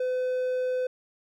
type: tone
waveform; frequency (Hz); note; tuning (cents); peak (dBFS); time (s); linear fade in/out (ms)
triangle; 507; B4; +45; -23; 0-0.87; 5
effects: none